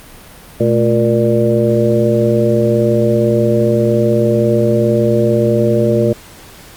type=harmonic tone with a mistuned harmonic; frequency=117.6 Hz; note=A#2; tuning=16 cents sharp; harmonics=1 / 2 / 3 / 4 / 5; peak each=-16 / -16 / -16 / -16 / -16 dBFS; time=0.6-6.13 s; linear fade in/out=5 ms; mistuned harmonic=2; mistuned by=-120 cents; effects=pink hiss -38 dBFS RMS until 6.76 s + Opus 48 kbps